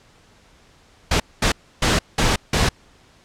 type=noise bursts at uneven times; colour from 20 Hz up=pink; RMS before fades=-17 dBFS; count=5; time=1.11-1.2 / 1.42-1.52 / 1.82-1.99 / 2.18-2.36 / 2.53-2.69 s; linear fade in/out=5 ms; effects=pink hiss -53 dBFS RMS until 3.24 s + low-pass 7000 Hz 12 dB/octave